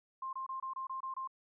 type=tone bursts; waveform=sine; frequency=1056 Hz; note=C6; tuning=16 cents sharp; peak=-37 dBFS; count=8; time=0.22-1.275 s; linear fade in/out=5 ms; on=110 ms; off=25 ms; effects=none